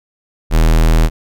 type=tone; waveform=square; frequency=40.15 Hz; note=E1; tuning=45 cents flat; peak=-8 dBFS; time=0.5-1.1 s; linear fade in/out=50 ms; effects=none